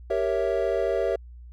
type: chord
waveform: triangle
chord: G diminished seventh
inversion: none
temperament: equal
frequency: 392 / 466.2 / 554.4 / 659.3 Hz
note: G4 / Bb4 / Db5 / Fb5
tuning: 0 / 0 / 0 / 0 cents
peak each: -26 dBFS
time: 0.1-1.16 s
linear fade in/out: 5 ms
effects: added 60 Hz sine -41 dBFS peak until 1.52 s